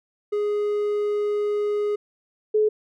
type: tone pair in turn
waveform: triangle / sine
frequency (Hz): 415.3 / 427.7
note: G#4 / A4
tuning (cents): 0 / -49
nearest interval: minor second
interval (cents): 51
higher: second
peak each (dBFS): -19 / -16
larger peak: second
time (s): 0.32-1.96 / 2.54-2.69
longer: first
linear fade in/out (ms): 10
effects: none